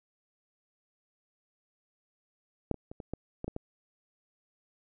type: clicks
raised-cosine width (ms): 2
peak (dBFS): -13 / -28 / -29 / -27 / -21 / -22 / -22 / -22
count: 8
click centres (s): 2.713 / 2.743 / 2.915 / 3.002 / 3.136 / 3.444 / 3.48 / 3.564
effects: none